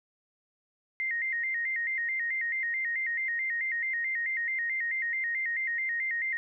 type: tone with vibrato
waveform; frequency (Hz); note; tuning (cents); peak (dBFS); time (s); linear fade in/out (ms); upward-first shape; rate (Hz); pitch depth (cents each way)
sine; 1975.5; B6; 0; -28; 1-6.37; 0; square; 4.6; 98
effects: none